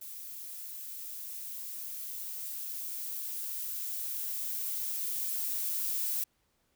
violet noise with level ramp, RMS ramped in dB -44 to -32 dBFS, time 0.01-6.24 s, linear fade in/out 5 ms, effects pink hiss -74 dBFS RMS until 6.75 s

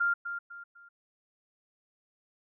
sine tone with echo, 1396.9 Hz, F6, in tune, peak -24 dBFS, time 0-0.14 s, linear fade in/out 10 ms, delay 250 ms, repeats 3, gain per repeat -9 dB, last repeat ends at 0.89 s, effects none

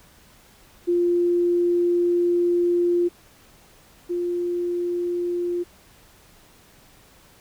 sine tone pair in turn, 349.2 / 350.5 Hz, F4 / F4, 0 / +6 cents, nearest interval unison, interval 6 cents, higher second, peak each -17 / -22 dBFS, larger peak first, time 0.87-3.09 / 4.09-5.64 s, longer first, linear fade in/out 20 ms, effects pink hiss -53 dBFS RMS until 7.4 s

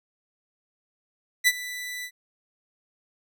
sawtooth tone with ADSR envelope, 1982 Hz, B6, 6 cents sharp, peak -11 dBFS, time 1.44-2.11 s, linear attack 33 ms, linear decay 44 ms, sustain -18 dB, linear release 68 ms, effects none

